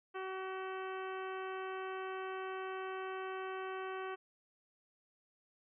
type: harmonic tone with a mistuned harmonic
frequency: 378.4 Hz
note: F#4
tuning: 39 cents sharp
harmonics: 1 / 2 / 3 / 4 / 5 / 6 / 7 / 8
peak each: -42 / -47 / -46 / -49 / -54 / -58 / -55 / -59 dBFS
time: 0.14-4.16 s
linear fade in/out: 20 ms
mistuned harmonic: 8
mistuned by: +32 cents
effects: none